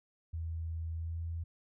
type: tone with pitch glide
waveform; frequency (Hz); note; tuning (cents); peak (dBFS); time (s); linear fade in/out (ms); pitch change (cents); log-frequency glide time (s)
sine; 81.8 to 83.23; E2 to E2; -13 to +17; -35; 0.33-1.44; 10; +30; 0.96-1.2
effects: none